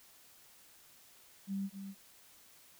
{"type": "tone with echo", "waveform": "sine", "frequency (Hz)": 196, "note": "G3", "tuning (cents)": 0, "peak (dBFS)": -34, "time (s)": [1.47, 1.7], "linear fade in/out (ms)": 50, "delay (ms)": 250, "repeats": 1, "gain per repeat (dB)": -8, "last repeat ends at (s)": 1.95, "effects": ["white hiss -61 dBFS RMS until 2.79 s"]}